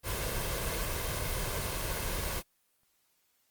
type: noise with comb filter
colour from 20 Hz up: pink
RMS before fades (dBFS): -33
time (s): 0.03-2.43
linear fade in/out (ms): 50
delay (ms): 1.9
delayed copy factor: +0.6
effects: white hiss -73 dBFS RMS until 3.5 s + Opus 24 kbps